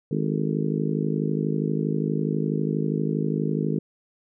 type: harmonic tone with a mistuned harmonic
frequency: 52.3 Hz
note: G#1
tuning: 13 cents sharp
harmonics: 3 / 4 / 5 / 6 / 7 / 8 / 9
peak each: -26 / -28 / -30 / -32 / -33 / -34 / -35 dBFS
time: 0.11-3.79 s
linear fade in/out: 5 ms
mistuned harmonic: 9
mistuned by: -72 cents
effects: none